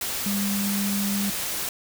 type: tone in noise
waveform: sine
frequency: 200.6 Hz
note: G3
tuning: 40 cents sharp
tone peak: -24 dBFS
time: 0.26-1.3 s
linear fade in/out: 2 ms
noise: white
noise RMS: -29 dBFS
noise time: 0.01-1.69 s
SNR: +2 dB
effects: none